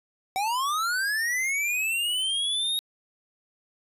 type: linear sweep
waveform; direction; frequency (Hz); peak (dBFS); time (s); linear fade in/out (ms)
square; up; 750 to 3774; -25; 0.36-2.79; 0
effects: resampled to 32000 Hz